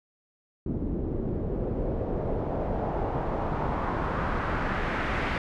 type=noise with low-pass filter sweep; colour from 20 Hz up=pink; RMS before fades=-29 dBFS; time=0.66-5.38 s; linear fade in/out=2 ms; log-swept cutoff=290 to 2100 Hz; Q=1.6; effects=none